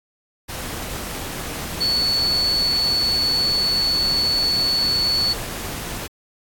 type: tone in noise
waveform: sine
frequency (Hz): 4435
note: C#8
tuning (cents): 0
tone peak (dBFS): -17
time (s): 1.8-5.34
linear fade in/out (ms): 20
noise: pink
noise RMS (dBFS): -30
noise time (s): 0.48-6.08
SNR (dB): +10
effects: AAC 64 kbps